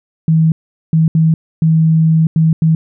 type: tone bursts at uneven times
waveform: sine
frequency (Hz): 160.6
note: E3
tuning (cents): -45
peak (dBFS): -7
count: 6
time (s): 0.28-0.52 / 0.93-1.08 / 1.15-1.34 / 1.62-2.27 / 2.36-2.53 / 2.62-2.75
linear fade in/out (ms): 2
effects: none